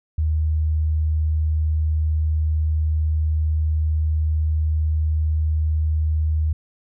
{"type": "tone", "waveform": "sine", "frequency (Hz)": 77.78, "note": "D#2", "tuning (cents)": 0, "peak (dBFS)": -17, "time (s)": [0.18, 6.53], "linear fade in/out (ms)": 5, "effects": []}